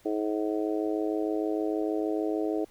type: harmonic tone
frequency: 106.5 Hz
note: G#2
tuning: 44 cents sharp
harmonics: 3 / 4 / 5 / 6 / 7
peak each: -29 / -31 / -37 / -36 / -40 dBFS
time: 0.05-2.65 s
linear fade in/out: 10 ms
effects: pink hiss -60 dBFS RMS until 2.7 s